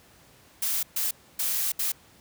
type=noise bursts at uneven times; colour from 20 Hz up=blue; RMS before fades=-27 dBFS; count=4; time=0.62-0.83 / 0.96-1.11 / 1.39-1.72 / 1.79-1.92 s; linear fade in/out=5 ms; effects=pink hiss -56 dBFS RMS until 2.2 s + high-pass 60 Hz 12 dB/octave